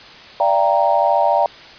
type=chord; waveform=sine; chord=G minor seventh; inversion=second; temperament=equal with one note detuned; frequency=587.3 / 680.9 / 784 / 932.3 Hz; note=D5 / F5 / G5 / Bb5; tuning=0 / -44 / 0 / 0 cents; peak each=-18 dBFS; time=0.4-1.46 s; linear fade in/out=2 ms; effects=white hiss -39 dBFS RMS until 1.78 s + resampled to 11025 Hz